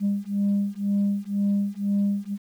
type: beating tone pair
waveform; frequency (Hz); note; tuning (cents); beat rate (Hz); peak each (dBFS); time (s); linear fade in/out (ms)
sine; 200.3 / 202.3; G3 / G#3; +38 / -45; 2; -23; 0-2.38; 50
effects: tanh soft clip ceiling -17 dBFS + 9-bit